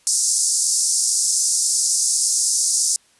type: band-pass noise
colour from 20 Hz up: white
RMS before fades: -19 dBFS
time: 0.07-2.96 s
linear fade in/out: 0 ms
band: 5100 to 10000 Hz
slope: 48 dB/octave
effects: white hiss -57 dBFS RMS until 3.19 s + resampled to 24000 Hz